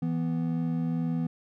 triangle tone pair together, 164.79 / 246.9 Hz, E3 / B3, 0 / 0 cents, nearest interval perfect fifth, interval 700 cents, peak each -26 / -28 dBFS, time 0.02-1.27 s, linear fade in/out 5 ms, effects none

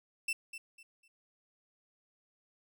40% pulse tone with echo, 2669 Hz, E7, 21 cents sharp, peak -30 dBFS, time 0.28-0.33 s, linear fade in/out 5 ms, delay 250 ms, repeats 3, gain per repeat -11 dB, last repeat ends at 1.08 s, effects none

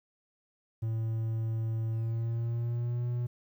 triangle tone with pitch glide, 112.5 to 121.27 Hz, A2 to B2, +39 to -31 cents, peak -27 dBFS, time 0.82-3.27 s, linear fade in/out 10 ms, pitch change +130 cents, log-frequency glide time 1.92-3.06 s, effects 11-bit

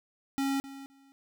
square tone with echo, 273.6 Hz, C#4, 23 cents flat, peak -28 dBFS, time 0.38-0.6 s, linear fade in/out 0 ms, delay 260 ms, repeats 2, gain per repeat -15 dB, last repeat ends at 1.12 s, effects none

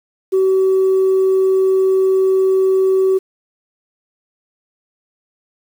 sine tone, 380.1 Hz, F#4, 47 cents sharp, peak -9 dBFS, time 0.32-3.19 s, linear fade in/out 20 ms, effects tanh soft clip ceiling -8 dBFS + 7-bit

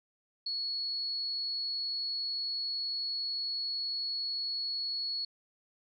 sine tone, 4369 Hz, C#8, 26 cents flat, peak -32 dBFS, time 0.46-5.25 s, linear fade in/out 5 ms, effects none

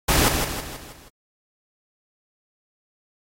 pink noise with echo, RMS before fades -18 dBFS, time 0.08-0.29 s, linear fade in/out 10 ms, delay 160 ms, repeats 5, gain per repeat -6 dB, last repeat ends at 1.09 s, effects AAC 48 kbps

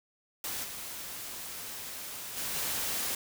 white noise with level steps, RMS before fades -36 / -41 / -35 / -33 dBFS, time 0.44-3.15 s, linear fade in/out 2 ms, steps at 0.63 / 2.36 / 2.54 s, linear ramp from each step 20 ms, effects none

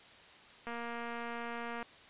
click train, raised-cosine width 0.5 ms, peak -27 dBFS, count 273, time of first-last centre 0.67-1.827 s, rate 235 Hz, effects white hiss -56 dBFS RMS until 2.09 s + resampled to 8000 Hz

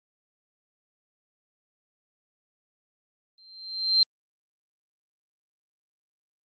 sine tone with exponential growth, 4144 Hz, C8, 17 cents flat, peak -14 dBFS, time 3.38-4.03 s, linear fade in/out 1 ms, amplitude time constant 140 ms, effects Opus 32 kbps

